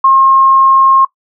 sine tone, 1072 Hz, C6, 42 cents sharp, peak -4 dBFS, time 0.04-1.05 s, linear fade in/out 5 ms, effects noise-tail reverb RT60 0.1 s tail -19 dB re dry

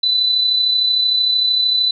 sine tone with amplitude modulation, 3995 Hz, B7, 19 cents sharp, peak -11 dBFS, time 0.03-1.91 s, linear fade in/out 5 ms, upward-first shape sine, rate 33.2 Hz, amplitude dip 40%, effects none

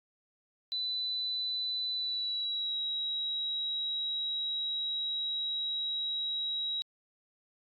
sine tone with pitch glide, 3993 to 3850 Hz, B7 to B7, +18 to -45 cents, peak -31 dBFS, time 0.72-6.82 s, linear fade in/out 0 ms, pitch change -63 cents, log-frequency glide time 1.94-2.78 s, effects AAC 64 kbps

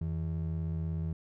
triangle ring-modulated tone, 123.47 Hz, B2, in tune, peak -26 dBFS, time 0.01-1.13 s, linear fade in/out 5 ms, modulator 38.3 Hz, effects none

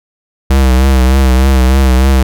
square tone with vibrato, 65.41 Hz, C2, in tune, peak -6 dBFS, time 0.5-2.23 s, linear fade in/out 5 ms, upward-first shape triangle, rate 3.3 Hz, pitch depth 65 cents each way, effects none

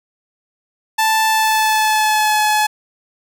sawtooth tone with pitch glide, 880 to 852 Hz, A5 to G#5, 0 to +44 cents, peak -9 dBFS, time 0.98-2.67 s, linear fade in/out 10 ms, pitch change -56 cents, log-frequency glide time 1.27-2.41 s, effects none

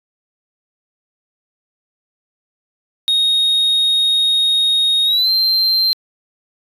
sine tone with pitch glide, 3733 to 4142 Hz, A#7 to C8, +2 to -18 cents, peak -9 dBFS, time 3.08-5.93 s, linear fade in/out 0 ms, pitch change +180 cents, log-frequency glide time 5.05-5.3 s, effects tanh soft clip ceiling -11 dBFS

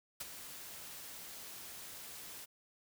white noise with ADSR envelope, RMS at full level -40 dBFS, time 0.2-2.46 s, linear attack 9 ms, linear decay 27 ms, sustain -9 dB, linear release 23 ms, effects none

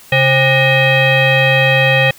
sine tone with frequency modulation, 1200 Hz, D6, 37 cents sharp, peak -8 dBFS, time 0.12-2.11 s, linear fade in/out 5 ms, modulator 668 Hz, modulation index 2.6, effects white hiss -41 dBFS RMS until 2.18 s

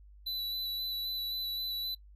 square tone with vibrato, 3972 Hz, B7, 9 cents sharp, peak -34 dBFS, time 0.26-1.95 s, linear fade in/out 10 ms, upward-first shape square, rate 3.8 Hz, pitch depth 14 cents each way, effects noise-tail reverb RT60 0.1 s tail -23 dB re dry + added 50 Hz sine -52 dBFS peak until 2.15 s

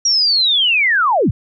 sine linear sweep, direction down, 5710 to 60.4 Hz, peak -11 dBFS, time 0.05-1.31 s, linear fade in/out 5 ms, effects none

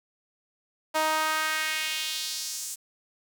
sawtooth tone with high-pass filter sweep, 312.7 Hz, D#4, 9 cents sharp, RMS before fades -29 dBFS, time 0.94-2.76 s, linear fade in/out 20 ms, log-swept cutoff 750 to 7800 Hz, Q 1.8, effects 8-bit

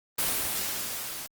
white noise with level ramp, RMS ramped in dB -26 to -38 dBFS, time 0.18-1.27 s, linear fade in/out 10 ms, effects Opus 24 kbps

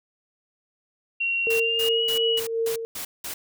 sine tone with pitch glide, 2744 to 2924 Hz, F7 to F#7, -31 to -21 cents, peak -22 dBFS, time 1.2-2.4 s, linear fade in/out 10 ms, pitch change +110 cents, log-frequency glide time 1.57-2.04 s
sine tone with tremolo, 455.6 Hz, A#4, 40 cents flat, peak -21 dBFS, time 1.47-2.85 s, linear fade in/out 0 ms, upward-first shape sine, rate 2.8 Hz, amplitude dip 60%
white noise bursts, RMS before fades -33 dBFS, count 7, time 1.5-3.34 s, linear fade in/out 5 ms, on 100 ms, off 190 ms
effects none

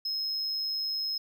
triangle tone, 5150 Hz, E8, 41 cents flat, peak -28 dBFS, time 0.05-1.18 s, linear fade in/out 5 ms, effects none

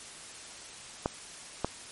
clicks, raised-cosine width 1 ms, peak -13 dBFS, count 2, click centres 1.059 / 1.646 s, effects white hiss -46 dBFS RMS until 1.91 s + MP3 48 kbps

